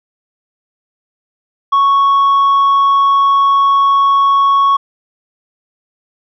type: tone with tanh clipping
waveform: sine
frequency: 1108.7 Hz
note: C#6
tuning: in tune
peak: -8 dBFS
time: 1.72-4.77 s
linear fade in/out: 10 ms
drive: 2 dB
effects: none

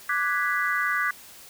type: chord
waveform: sine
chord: G# half-diminished seventh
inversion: second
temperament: equal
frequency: 1174.7 / 1480 / 1661.2 / 1975.5 Hz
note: D6 / F#6 / G#6 / B6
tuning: 0 / 0 / 0 / 0 cents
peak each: -28 dBFS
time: 0.09-1.11 s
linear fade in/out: 5 ms
effects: white hiss -47 dBFS RMS until 1.49 s

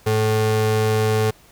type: ring-modulated tone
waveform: square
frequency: 163.8 Hz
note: E3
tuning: 11 cents flat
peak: -14 dBFS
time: 0.06-1.31 s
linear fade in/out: 10 ms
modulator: 272 Hz
effects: pink hiss -51 dBFS RMS until 1.51 s

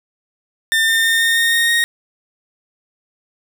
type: tone with pitch steps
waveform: 30% pulse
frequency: 1800 / 1810.4 / 1820.9 / 1831.5 / 1842.1 / 1852.7 / 1863.5 Hz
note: A6 / A6 / A#6 / A#6 / A#6 / A#6 / A#6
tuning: +39 / +49 / -41 / -31 / -21 / -11 / -1 cents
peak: -10 dBFS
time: 0.72-1.84 s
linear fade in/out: 0 ms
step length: 160 ms
effects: none

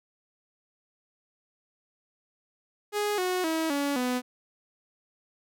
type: tone with pitch steps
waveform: sawtooth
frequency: 415.3 / 365.7 / 322.1 / 283.7 / 249.8 Hz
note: G#4 / F#4 / E4 / C#4 / B3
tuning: 0 / -20 / -40 / +40 / +20 cents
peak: -22 dBFS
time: 2.92-4.22 s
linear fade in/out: 50 ms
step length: 260 ms
effects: none

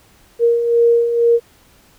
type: beating tone pair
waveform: sine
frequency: 467.1 / 469.2 Hz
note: A#4 / A#4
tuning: +3 / +11 cents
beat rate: 2.1 Hz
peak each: -19 / -11 dBFS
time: 0.39-1.4 s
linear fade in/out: 50 ms
effects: pink hiss -51 dBFS RMS until 1.98 s

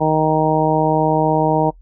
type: harmonic tone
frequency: 156.2 Hz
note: D#3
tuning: 7 cents sharp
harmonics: 1 / 2 / 3 / 4 / 5 / 6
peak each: -20 / -20 / -20 / -20 / -20 / -20 dBFS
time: 0-1.71 s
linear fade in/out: 20 ms
effects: noise-tail reverb RT60 0.1 s tail -23 dB re dry + added 42 Hz sine -41 dBFS peak until 1.81 s

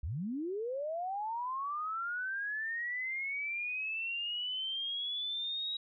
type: linear sweep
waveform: sine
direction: up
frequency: 58.27 to 3836 Hz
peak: -34 dBFS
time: 0.03-5.77 s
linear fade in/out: 5 ms
effects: none

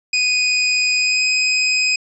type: tone with pitch glide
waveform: 25% pulse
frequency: 2489 to 2512 Hz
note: D#7 to D#7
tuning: 0 to +16 cents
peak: -11 dBFS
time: 0.13-1.96 s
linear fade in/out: 5 ms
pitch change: +16 cents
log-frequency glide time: 0.96-1.24 s
effects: resampled to 22050 Hz

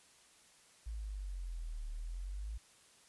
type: exponential two-way sweep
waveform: sine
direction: down then up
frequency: 56 to 36.71 to 56 Hz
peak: -39 dBFS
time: 0.86-2.58 s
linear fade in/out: 10 ms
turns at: 1.88 s
effects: white hiss -64 dBFS RMS until 3.08 s + resampled to 24000 Hz

